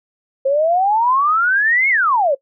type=exponential two-way sweep; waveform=sine; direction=up then down; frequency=527 to 2217 to 527 Hz; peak=-12 dBFS; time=0.45-2.35 s; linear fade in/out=10 ms; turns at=1.89 s; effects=noise-tail reverb RT60 0.1 s tail -21 dB re dry